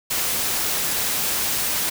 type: noise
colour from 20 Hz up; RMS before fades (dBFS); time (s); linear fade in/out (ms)
white; -23; 0.1-1.9; 10
effects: none